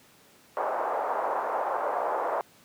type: band-pass noise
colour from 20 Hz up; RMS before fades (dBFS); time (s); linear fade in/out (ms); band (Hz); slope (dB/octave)
pink; -29; 0.57-2.41; 0; 550 to 1100; 24
effects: pink hiss -57 dBFS RMS until 2.64 s + high-pass 150 Hz 12 dB/octave